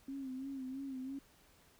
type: tone with vibrato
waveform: sine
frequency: 266.3 Hz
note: C4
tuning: 31 cents sharp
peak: -40 dBFS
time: 0.08-1.19 s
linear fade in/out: 5 ms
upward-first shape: sine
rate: 3 Hz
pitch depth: 63 cents each way
effects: pink hiss -66 dBFS RMS until 1.79 s